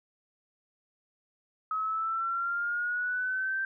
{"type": "exponential sweep", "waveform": "sine", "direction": "up", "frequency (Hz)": [1274, 1571], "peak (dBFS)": -28, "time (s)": [1.71, 3.65], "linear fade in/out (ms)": 2, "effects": []}